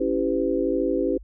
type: chord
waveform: sine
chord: C# half-diminished seventh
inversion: none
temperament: equal with one note detuned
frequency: 277.2 / 329.6 / 392 / 506.9 Hz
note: C#4 / E4 / G4 / B4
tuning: 0 / 0 / 0 / +45 cents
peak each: -26 dBFS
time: 0-1.18 s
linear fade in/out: 10 ms
effects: added 50 Hz sine -41 dBFS peak until 1.23 s